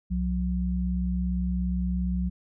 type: tone pair together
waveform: sine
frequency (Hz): 64 / 181.2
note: C2 / F#3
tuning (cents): -38 / -36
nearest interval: octave + tritone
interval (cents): 1802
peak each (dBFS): -27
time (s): 0.1-2.3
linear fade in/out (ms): 20
effects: none